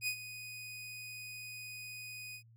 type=tone with ADSR envelope; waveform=sawtooth; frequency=2489 Hz; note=D#7; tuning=in tune; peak=-28 dBFS; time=0.01-2.43 s; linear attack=63 ms; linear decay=80 ms; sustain=-13 dB; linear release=83 ms; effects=added 114 Hz sine -58 dBFS peak until 2.56 s